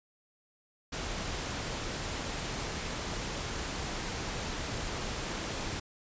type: noise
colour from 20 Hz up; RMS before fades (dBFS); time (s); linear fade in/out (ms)
pink; -36; 0.92-5.8; 10
effects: resampled to 16000 Hz